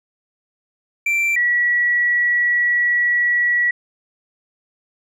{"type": "tone pair in turn", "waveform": ["triangle", "sine"], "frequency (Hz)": [2349, 1934.4], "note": ["D7", "B6"], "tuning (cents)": [0, -36], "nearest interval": "minor third", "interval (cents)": 336, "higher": "first", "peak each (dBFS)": -14, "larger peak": "neither", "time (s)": [[1.06, 1.36], [1.36, 3.71]], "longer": "second", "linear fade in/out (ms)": 5, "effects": []}